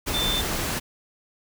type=tone in noise; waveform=sine; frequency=3553 Hz; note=A7; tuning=16 cents sharp; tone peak=-24 dBFS; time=0.13-0.42 s; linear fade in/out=20 ms; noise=pink; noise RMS=-27 dBFS; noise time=0.06-0.8 s; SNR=0 dB; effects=none